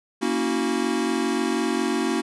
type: chord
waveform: square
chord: F# dominant seventh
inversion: first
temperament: equal with one note detuned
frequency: 233.1 / 277.2 / 322.7 / 370 Hz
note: A#3 / C#4 / E4 / F#4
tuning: 0 / 0 / -37 / 0 cents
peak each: -28 dBFS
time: 0.21-2.22 s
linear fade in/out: 20 ms
effects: resampled to 24000 Hz